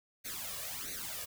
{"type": "noise with flanger", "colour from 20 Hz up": "white", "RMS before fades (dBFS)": -41, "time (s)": [0.24, 1.26], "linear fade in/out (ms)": 20, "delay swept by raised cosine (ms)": [0.47, 1.77], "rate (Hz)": 1.5, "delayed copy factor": 0.85, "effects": []}